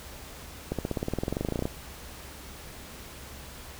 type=accelerating click train; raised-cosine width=2 ms; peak=-15 dBFS; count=21; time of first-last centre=0.72-1.655 s; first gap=67 ms; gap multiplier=0.96; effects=added 68 Hz sine -49 dBFS peak until 3.79 s + pink hiss -45 dBFS RMS until 3.79 s